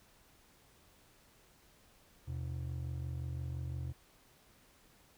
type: ring-modulated tone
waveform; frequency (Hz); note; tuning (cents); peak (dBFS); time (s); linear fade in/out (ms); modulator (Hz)
triangle; 103.83; G#2; 0; -32; 2.27-3.93; 20; 22.9
effects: pink hiss -65 dBFS RMS until 5.17 s